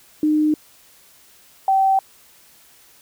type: tone pair in turn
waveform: sine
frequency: 305.1 / 772.4 Hz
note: D#4 / G5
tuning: -34 / -26 cents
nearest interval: octave + major third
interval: 1608 cents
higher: second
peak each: -14 / -13 dBFS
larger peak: second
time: 0.23-0.54 / 1.68-1.99 s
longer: neither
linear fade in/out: 2 ms
effects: white hiss -51 dBFS RMS until 3.01 s